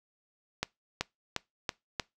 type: accelerating click train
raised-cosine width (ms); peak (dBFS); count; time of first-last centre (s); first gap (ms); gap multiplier
0.2; -12; 5; 0.63-1.998; 380; 0.93
effects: noise-tail reverb RT60 0.2 s tail -23 dB re dry